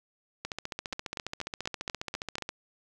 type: two click trains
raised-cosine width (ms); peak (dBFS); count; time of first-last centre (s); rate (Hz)
0.2; -17 / -17; 31 / 7; 0.45-2.491 / 0.93-2.383; 14.7 / 4.13
effects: none